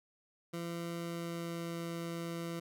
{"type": "tone with pitch glide", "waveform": "20% pulse", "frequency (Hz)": [169.7, 168.43], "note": ["F3", "E3"], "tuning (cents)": [-49, 38], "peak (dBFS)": -33, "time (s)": [0.53, 2.6], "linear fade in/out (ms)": 10, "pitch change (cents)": -13, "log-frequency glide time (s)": [0.95, 1.85], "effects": []}